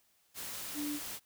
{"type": "tone in noise", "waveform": "sine", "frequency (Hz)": 293.7, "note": "D4", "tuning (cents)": 0, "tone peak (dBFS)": -35, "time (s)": [0.74, 1], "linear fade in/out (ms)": 50, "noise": "white", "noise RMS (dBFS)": -42, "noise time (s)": [0.34, 1.2], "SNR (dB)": 4, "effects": ["white hiss -71 dBFS RMS until 1.25 s"]}